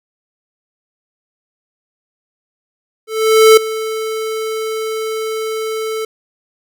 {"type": "tone with ADSR envelope", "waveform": "square", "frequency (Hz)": 440, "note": "A4", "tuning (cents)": 0, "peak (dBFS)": -3, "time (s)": [3.07, 6.05], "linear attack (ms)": 500, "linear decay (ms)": 6, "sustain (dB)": -16, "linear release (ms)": 4, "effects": []}